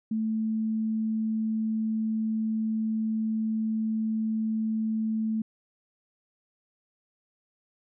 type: tone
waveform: sine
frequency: 220 Hz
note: A3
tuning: in tune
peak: -25 dBFS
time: 0.11-5.42 s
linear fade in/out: 5 ms
effects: none